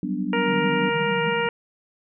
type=chord; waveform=sine; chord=G major seventh; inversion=third; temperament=equal; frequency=185 / 196 / 246.9 / 293.7 Hz; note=F#3 / G3 / B3 / D4; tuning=0 / 0 / 0 / 0 cents; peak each=-29 dBFS; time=0.03-0.9 s; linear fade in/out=2 ms
type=harmonic tone; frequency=469.1 Hz; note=A#4; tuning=11 cents sharp; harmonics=1 / 2 / 3 / 4 / 5 / 6; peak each=-24 / -27 / -29 / -30 / -31 / -32 dBFS; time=0.33-1.49 s; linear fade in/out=2 ms
type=band-pass noise; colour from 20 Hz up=pink; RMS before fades=-31 dBFS; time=0.46-1.48 s; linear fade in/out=2 ms; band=150 to 210 Hz; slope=96 dB/octave
effects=none